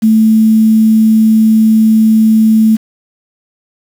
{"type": "tone with quantisation", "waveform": "sine", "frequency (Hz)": 220, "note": "A3", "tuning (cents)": 0, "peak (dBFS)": -4, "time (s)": [0.02, 2.77], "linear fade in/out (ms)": 20, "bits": 5, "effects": []}